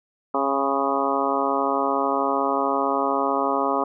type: harmonic tone with a mistuned harmonic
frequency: 137.6 Hz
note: C#3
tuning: 12 cents flat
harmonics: 2 / 3 / 4 / 5 / 6 / 7 / 8 / 9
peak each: -28 / -28 / -28 / -28 / -28 / -28 / -28 / -28 dBFS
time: 0.34-3.84 s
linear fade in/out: 5 ms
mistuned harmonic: 7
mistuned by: +43 cents
effects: none